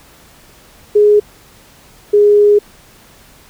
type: tone pair in turn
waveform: sine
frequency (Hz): 416.8 / 413.4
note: G#4 / G#4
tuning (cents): +6 / -8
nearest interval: unison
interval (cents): 14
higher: first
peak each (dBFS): -5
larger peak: neither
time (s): 0.95-1.2 / 2.13-2.59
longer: second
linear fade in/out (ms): 10
effects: pink hiss -44 dBFS RMS until 3.49 s